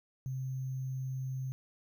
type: tone with sample-and-hold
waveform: sine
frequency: 130.81 Hz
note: C3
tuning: in tune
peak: -34 dBFS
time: 0.26-1.52 s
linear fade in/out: 0 ms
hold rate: 6300 Hz
effects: none